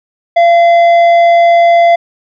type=tone with tanh clipping; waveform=sine; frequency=684 Hz; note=F5; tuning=36 cents flat; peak=-5 dBFS; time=0.36-1.96 s; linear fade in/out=10 ms; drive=8 dB; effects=none